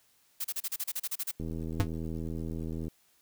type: noise bursts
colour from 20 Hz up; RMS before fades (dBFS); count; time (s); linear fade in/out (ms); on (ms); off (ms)
blue; -33; 12; 0.4-1.315; 10; 46; 33
type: click train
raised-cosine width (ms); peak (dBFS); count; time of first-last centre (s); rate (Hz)
3; -25; 121; 1.4-2.881; 81
type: tone with exponential decay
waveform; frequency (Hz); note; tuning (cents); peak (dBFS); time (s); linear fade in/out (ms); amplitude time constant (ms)
square; 98; G2; 0; -18; 1.8-1.88; 0; 17
effects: white hiss -67 dBFS RMS until 3.21 s